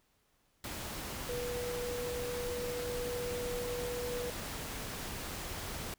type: tone in noise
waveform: sine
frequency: 487.6 Hz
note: B4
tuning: 22 cents flat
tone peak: -36 dBFS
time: 1.29-4.3 s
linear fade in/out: 2 ms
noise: pink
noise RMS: -41 dBFS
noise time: 0.64-5.94 s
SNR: +2 dB
effects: pink hiss -73 dBFS RMS until 5.98 s